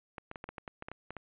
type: clicks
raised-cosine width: 0.5 ms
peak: -26 dBFS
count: 12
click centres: 0.182 / 0.314 / 0.358 / 0.441 / 0.49 / 0.582 / 0.678 / 0.824 / 0.885 / 0.916 / 1.106 / 1.167 s
effects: resampled to 8000 Hz